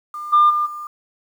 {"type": "tone with level steps", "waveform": "sine", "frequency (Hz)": 1201, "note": "D6", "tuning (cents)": 38, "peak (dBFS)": [-27, -8, -16, -28], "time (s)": [0.14, 0.87], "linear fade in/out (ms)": 2, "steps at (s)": [0.32, 0.49, 0.65], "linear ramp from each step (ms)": 20, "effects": ["tanh soft clip ceiling -6 dBFS", "8-bit"]}